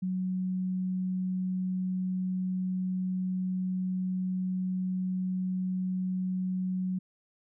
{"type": "tone", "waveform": "sine", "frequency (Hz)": 185, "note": "F#3", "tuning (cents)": 0, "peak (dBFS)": -28, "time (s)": [0.02, 6.99], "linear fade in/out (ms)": 10, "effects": []}